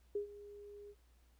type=tone with ADSR envelope; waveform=sine; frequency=410 Hz; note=G#4; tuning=22 cents flat; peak=-33 dBFS; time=0.15-0.95 s; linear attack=5 ms; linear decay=110 ms; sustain=-17 dB; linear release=52 ms; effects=added 60 Hz sine -65 dBFS peak until 1.39 s + pink hiss -75 dBFS RMS until 1.39 s